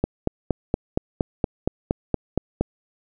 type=click train; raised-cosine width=2 ms; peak=-6 dBFS; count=12; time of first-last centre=0.04-2.61 s; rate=4.28 Hz; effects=none